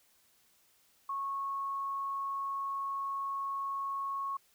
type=tone; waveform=sine; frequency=1100 Hz; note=C#6; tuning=14 cents flat; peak=-33 dBFS; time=1.09-4.37 s; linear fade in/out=5 ms; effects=white hiss -68 dBFS RMS until 4.54 s